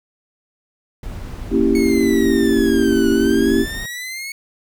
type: noise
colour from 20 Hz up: brown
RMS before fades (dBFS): -29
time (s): 1.03-3.86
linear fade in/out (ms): 2
type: chord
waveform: sine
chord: A# diminished seventh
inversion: none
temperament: equal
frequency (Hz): 233.1 / 277.2 / 329.6 / 392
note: A#3 / C#4 / E4 / G4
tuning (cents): 0 / 0 / 0 / 0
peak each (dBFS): -18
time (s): 1.5-3.66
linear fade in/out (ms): 50
type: exponential two-way sweep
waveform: sawtooth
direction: down then up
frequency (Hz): 2217 to 1457 to 2217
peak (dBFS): -23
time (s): 1.75-4.32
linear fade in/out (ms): 2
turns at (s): 3.1
effects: none